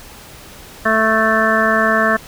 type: harmonic tone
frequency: 220.3 Hz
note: A3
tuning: 2 cents sharp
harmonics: 1 / 2 / 3 / 5 / 6 / 7 / 8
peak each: -20 / -23 / -18 / -19 / -21 / -21 / -17 dBFS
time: 0.85-2.17 s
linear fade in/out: 10 ms
effects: pink hiss -38 dBFS RMS until 2.27 s